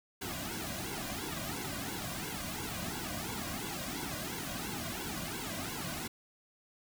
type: noise with flanger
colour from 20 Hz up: pink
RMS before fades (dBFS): -39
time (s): 0.21-6.08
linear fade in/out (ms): 10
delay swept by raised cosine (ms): 1.6 to 2.32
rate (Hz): 2.9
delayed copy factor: -1
effects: none